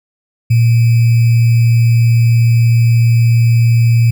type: tone with sample-and-hold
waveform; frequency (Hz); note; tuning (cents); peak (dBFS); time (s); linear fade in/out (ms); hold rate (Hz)
sine; 116.54; A#2; 0; -6; 0.5-4.11; 10; 2450
effects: none